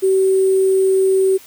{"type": "tone with sample-and-hold", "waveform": "sine", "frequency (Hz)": 381.7, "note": "G4", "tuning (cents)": -46, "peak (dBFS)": -11, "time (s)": [0.02, 1.38], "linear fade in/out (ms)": 20, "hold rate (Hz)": 8820, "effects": ["white hiss -43 dBFS RMS until 1.46 s"]}